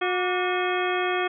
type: harmonic tone with a mistuned harmonic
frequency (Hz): 362.4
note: F#4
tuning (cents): -36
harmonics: 1 / 2 / 3 / 4 / 5 / 6 / 7 / 9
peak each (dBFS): -26 / -29 / -31 / -32 / -33 / -34 / -34 / -36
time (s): 0.01-1.28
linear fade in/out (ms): 10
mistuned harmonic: 3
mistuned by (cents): +110
effects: none